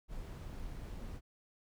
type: noise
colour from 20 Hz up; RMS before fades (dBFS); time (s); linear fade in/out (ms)
brown; -44; 0.08-1.21; 50
effects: none